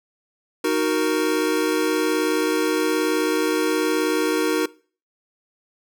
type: chord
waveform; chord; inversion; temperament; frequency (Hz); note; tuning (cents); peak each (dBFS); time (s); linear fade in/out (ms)
square; D# minor; none; equal; 311.1 / 370 / 466.2; D#4 / F#4 / A#4; 0 / 0 / 0; -24; 0.64-4.66; 5
effects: noise-tail reverb RT60 0.4 s tail -21 dB re dry